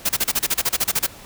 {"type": "noise bursts", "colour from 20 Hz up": "white", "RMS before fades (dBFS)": -19, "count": 14, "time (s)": [0.05, 1.068], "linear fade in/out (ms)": 10, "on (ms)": 43, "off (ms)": 32, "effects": ["pink hiss -42 dBFS RMS until 1.25 s"]}